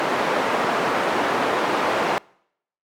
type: band-pass noise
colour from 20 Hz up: white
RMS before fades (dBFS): -22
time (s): 0-2.18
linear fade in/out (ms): 0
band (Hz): 290 to 1100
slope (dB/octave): 12
effects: noise-tail reverb RT60 0.7 s tail -26 dB re dry + AAC 64 kbps